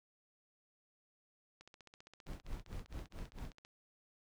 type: click train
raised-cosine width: 0.2 ms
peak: -39 dBFS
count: 32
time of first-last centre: 1.61-3.649 s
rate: 15.2 Hz
type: noise with tremolo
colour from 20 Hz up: brown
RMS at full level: -43 dBFS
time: 2.26-3.55 s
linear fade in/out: 20 ms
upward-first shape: sine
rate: 4.5 Hz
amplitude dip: 100%
effects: none